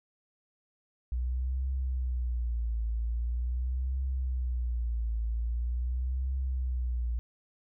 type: tone with vibrato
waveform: sine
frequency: 60.6 Hz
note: B1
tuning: 32 cents flat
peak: -28 dBFS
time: 1.12-7.19 s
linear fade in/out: 0 ms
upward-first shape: triangle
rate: 0.43 Hz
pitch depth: 150 cents each way
effects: none